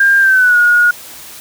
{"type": "tone with pitch glide", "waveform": "sine", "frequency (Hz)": [1600, 1442], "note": ["G6", "F#6"], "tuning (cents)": [35, -45], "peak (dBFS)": -6, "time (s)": [0, 0.91], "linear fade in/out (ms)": 5, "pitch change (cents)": -180, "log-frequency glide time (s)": [0.19, 0.58], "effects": ["white hiss -33 dBFS RMS until 1.4 s"]}